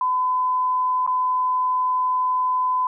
sine tone with dropouts, 1011 Hz, B5, 40 cents sharp, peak -18 dBFS, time 0.01-2.87 s, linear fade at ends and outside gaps 2 ms, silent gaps 1.065-1.075 s, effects none

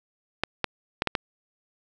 clicks, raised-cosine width 0.3 ms, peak -7 dBFS, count 5, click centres 0.436 / 0.643 / 1.021 / 1.073 / 1.152 s, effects none

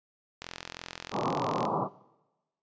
click train, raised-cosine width 0.2 ms, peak -20 dBFS, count 54, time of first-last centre 0.42-1.653 s, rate 43 Hz
white band-pass noise, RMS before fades -30 dBFS, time 1.11-1.89 s, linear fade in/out 50 ms, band 110 to 1200 Hz, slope 96 dB/octave
effects noise-tail reverb RT60 1.0 s tail -20 dB re dry + resampled to 16000 Hz

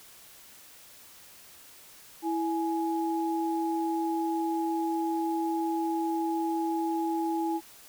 sine tone pair together, 329.5 / 837 Hz, E4 / G#5, -1 / +13 cents, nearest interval octave + major third, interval 1614 cents, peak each -28 / -31 dBFS, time 2.22-7.61 s, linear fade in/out 50 ms, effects white hiss -52 dBFS RMS until 7.88 s

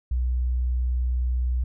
sine tone, 61.9 Hz, B1, 5 cents sharp, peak -21 dBFS, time 0.11-1.64 s, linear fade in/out 5 ms, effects none

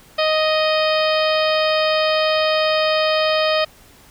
harmonic tone, 623 Hz, D#5, 2 cents sharp, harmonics 1 / 2 / 3 / 4 / 5 / 6 / 7 / 8, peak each -17 / -23 / -27 / -26 / -26 / -29 / -30 / -29 dBFS, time 0.18-3.65 s, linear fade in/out 10 ms, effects pink hiss -48 dBFS RMS until 4.1 s

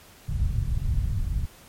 white low-pass noise, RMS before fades -25 dBFS, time 0.28-1.46 s, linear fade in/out 10 ms, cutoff 110 Hz, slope 24 dB/octave, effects pink hiss -51 dBFS RMS until 1.68 s + MP3 64 kbps

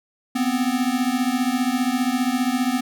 square beating tone pair, 244.8 / 259.8 Hz, B3 / C4, -15 / -12 cents, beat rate 15 Hz, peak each -23 dBFS, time 0.35-2.81 s, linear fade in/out 10 ms, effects none

